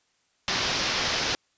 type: low-pass noise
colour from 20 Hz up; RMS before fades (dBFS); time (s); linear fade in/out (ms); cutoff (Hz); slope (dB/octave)
white; -27; 0.48-1.35; 0; 5800; 48
effects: white hiss -69 dBFS RMS until 1.57 s + resampled to 16000 Hz